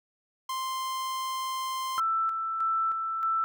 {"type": "tone", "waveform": "45% pulse", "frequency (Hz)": 1046.5, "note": "C6", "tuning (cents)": 0, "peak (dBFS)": -30, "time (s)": [0.49, 2], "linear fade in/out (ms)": 5}
{"type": "tone with tremolo", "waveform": "sine", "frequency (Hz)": 1327, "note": "E6", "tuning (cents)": 11, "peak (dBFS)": -24, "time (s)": [1.98, 3.44], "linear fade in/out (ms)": 0, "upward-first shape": "square", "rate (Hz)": 1.6, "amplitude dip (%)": 40}
{"effects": []}